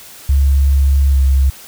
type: tone with pitch glide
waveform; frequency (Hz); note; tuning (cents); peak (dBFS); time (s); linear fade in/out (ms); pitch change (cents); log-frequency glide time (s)
sine; 69 to 67.35; C#2 to C#2; -7 to -49; -8; 0.29-1.5; 5; -42; 1.11-1.17
effects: white hiss -37 dBFS RMS until 1.67 s